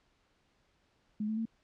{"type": "tone with pitch steps", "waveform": "sine", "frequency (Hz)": [211.7, 218.3, 225.1], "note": ["G#3", "A3", "A3"], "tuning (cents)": [33, -13, 40], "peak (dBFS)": -31, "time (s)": [1.2, 1.455], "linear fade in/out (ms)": 5, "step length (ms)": 85, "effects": ["pink hiss -72 dBFS RMS until 1.63 s", "low-pass 5000 Hz 12 dB/octave"]}